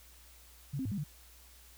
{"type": "tone with pitch steps", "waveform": "sine", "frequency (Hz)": [139.5, 263.8, 104.5, 201.4, 147.9], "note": ["C#3", "C4", "G#2", "G3", "D3"], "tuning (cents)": [11, 14, 11, 47, 13], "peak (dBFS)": -33, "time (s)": [0.73, 1.04], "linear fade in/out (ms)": 10, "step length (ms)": 62, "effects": ["added 60 Hz sine -58 dBFS peak until 1.77 s", "white hiss -59 dBFS RMS until 1.77 s"]}